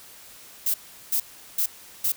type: noise bursts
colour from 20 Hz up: violet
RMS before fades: -23 dBFS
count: 4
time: 0.66-2.12 s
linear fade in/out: 5 ms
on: 80 ms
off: 380 ms
effects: white hiss -47 dBFS RMS until 2.16 s